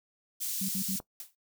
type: high-pass noise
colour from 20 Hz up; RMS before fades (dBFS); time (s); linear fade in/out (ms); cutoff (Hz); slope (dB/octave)
white; -34; 0.4-1; 20; 4900; 12
type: tone bursts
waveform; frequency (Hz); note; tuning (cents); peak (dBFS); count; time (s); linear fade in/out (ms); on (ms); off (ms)
sine; 191.7; G3; -38; -32; 3; 0.61-0.961; 5; 77; 60
type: click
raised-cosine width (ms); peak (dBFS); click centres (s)
1; -28; 1.001
type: noise with exponential decay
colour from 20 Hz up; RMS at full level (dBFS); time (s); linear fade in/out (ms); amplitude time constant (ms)
blue; -38; 1.2-1.35; 1; 31
effects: noise-tail reverb RT60 0.1 s tail -19 dB re dry